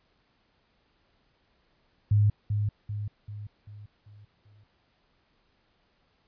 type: tone with echo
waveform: sine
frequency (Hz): 104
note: G#2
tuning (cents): +3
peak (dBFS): -18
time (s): 2.11-2.3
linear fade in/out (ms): 5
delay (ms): 390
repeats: 6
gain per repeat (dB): -6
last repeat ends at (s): 4.64
effects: pink hiss -69 dBFS RMS until 6.27 s + resampled to 11025 Hz